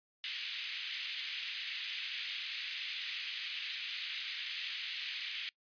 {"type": "band-pass noise", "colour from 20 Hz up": "white", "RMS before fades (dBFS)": -41, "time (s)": [0.24, 5.49], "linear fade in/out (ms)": 0, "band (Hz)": [2200, 3700], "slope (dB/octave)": 24, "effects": ["noise-tail reverb RT60 0.1 s tail -24 dB re dry", "resampled to 11025 Hz"]}